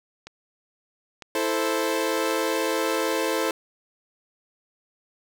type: click train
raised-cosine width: 0.2 ms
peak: -22 dBFS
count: 4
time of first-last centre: 0.27-3.127 s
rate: 1.05 Hz
type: chord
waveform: sawtooth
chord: A minor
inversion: second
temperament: equal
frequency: 329.6 / 440 / 523.3 Hz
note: E4 / A4 / C5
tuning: 0 / 0 / 0 cents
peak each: -24 / -23 / -23 dBFS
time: 1.35-3.51 s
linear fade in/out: 2 ms
effects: none